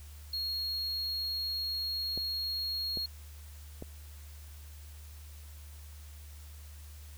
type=tone; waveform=triangle; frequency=4292 Hz; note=C8; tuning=43 cents sharp; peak=-31 dBFS; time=0.33-3.06 s; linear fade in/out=5 ms
type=clicks; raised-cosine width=2 ms; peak=-27 dBFS; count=3; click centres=2.176 / 2.973 / 3.824 s
effects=added 74 Hz sine -46 dBFS peak until 7.17 s + white hiss -57 dBFS RMS until 7.17 s